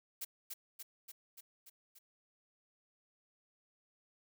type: noise with echo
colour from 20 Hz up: blue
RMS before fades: -41 dBFS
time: 0.21-0.25 s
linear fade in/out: 10 ms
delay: 290 ms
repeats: 6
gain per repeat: -3 dB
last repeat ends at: 1.99 s
effects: none